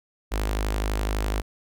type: tone with notch filter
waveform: sawtooth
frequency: 51.91 Hz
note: G#1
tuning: in tune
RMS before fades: -26 dBFS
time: 0.31-1.42 s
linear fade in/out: 20 ms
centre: 140 Hz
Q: 0.69
effects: none